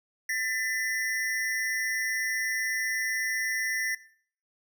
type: ring-modulated tone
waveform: square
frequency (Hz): 1896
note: A#6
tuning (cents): +29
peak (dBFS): -25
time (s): 0.29-3.95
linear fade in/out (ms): 5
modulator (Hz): 110
effects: noise-tail reverb RT60 0.5 s tail -17 dB re dry